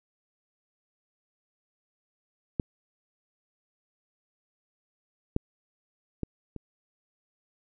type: clicks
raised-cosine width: 3 ms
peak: -13 / -12 / -17 / -25 dBFS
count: 4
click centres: 2.598 / 5.364 / 6.233 / 6.563 s
effects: none